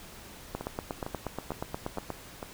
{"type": "two click trains", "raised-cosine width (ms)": 1, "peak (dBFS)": [-18, -21], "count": [14, 5], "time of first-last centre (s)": [[0.55, 2.103], [0.61, 2.428]], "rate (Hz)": [8.37, 2.2], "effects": ["pink hiss -48 dBFS RMS until 2.53 s"]}